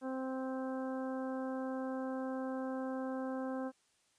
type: harmonic tone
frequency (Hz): 261.6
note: C4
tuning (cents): 0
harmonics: 1 / 2 / 3 / 4 / 5 / 6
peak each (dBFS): -38 / -41 / -47 / -50 / -53 / -53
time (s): 0.01-3.72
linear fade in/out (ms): 50
effects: white hiss -73 dBFS RMS until 4.18 s + resampled to 22050 Hz